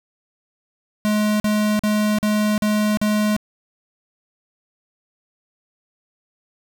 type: tone bursts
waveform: square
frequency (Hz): 211.3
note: G#3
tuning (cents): +30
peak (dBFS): -17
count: 6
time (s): 1.05-3.365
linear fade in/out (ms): 0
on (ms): 350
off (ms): 43
effects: none